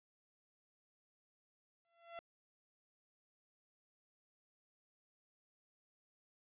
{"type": "tone with exponential growth", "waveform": "sawtooth", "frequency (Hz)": 678, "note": "E5", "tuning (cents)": 49, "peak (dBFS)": -40, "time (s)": [1.85, 2.19], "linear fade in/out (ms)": 0, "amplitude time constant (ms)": 72, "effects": ["resampled to 8000 Hz"]}